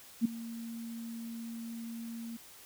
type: tone with ADSR envelope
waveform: sine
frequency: 230.3 Hz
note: A#3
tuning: 21 cents flat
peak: -21 dBFS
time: 0.21-2.37 s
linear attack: 41 ms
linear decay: 7 ms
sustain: -18 dB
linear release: 9 ms
effects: white hiss -54 dBFS RMS until 2.65 s